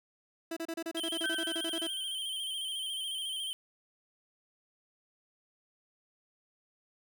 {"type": "tone bursts", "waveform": "30% pulse", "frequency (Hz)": 329.6, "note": "E4", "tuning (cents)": 0, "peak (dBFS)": -32, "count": 16, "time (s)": [0.51, 1.871], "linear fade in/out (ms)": 5, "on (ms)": 56, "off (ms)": 31}
{"type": "tone with vibrato", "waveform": "square", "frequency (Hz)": 3136, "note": "G7", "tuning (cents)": 0, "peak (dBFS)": -35, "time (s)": [0.97, 3.53], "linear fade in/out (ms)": 0, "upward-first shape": "square", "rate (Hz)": 14, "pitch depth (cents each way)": 40}
{"type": "tone with exponential decay", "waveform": "sine", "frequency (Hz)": 1543, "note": "G6", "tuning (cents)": -28, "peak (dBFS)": -30, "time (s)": [1.24, 2.16], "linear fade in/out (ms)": 1, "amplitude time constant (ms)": 200}
{"effects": []}